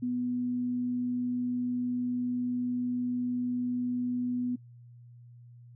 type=tone; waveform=sine; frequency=246.9 Hz; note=B3; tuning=in tune; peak=-28 dBFS; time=0.02-4.56 s; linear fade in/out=10 ms; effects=noise-tail reverb RT60 0.1 s tail -18 dB re dry + added 120 Hz sine -49 dBFS peak until 5.75 s